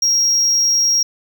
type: tone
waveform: triangle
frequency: 5610 Hz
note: F8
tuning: 7 cents sharp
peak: -11 dBFS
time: 0.02-1.03 s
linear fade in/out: 5 ms
effects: none